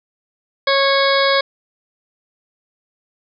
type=harmonic tone with a mistuned harmonic; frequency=550 Hz; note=C#5; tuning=14 cents flat; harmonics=1 / 2 / 3 / 4 / 6 / 7 / 8 / 9; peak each=-16 / -19 / -21 / -22 / -24 / -24 / -25 / -26 dBFS; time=0.67-1.41 s; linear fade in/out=5 ms; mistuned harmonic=6; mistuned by=+23 cents; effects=none